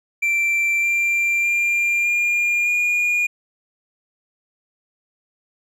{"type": "tone with pitch steps", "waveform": "triangle", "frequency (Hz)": [2349, 2369, 2390, 2411, 2432], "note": ["D7", "D7", "D7", "D7", "D#7"], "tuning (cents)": [0, 14, 30, 45, -40], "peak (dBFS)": -15, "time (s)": [0.22, 3.27], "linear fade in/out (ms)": 10, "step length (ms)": 610, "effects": []}